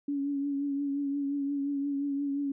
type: tone with vibrato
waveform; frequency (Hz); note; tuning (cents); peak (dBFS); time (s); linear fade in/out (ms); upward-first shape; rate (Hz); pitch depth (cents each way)
sine; 281.6; C#4; +27; -28; 0.08-2.52; 5; triangle; 5.7; 38
effects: none